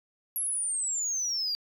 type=exponential sweep; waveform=sine; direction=down; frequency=11430 to 4699 Hz; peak=-26 dBFS; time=0.36-1.55 s; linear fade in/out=0 ms; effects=tanh soft clip ceiling -25 dBFS + 11-bit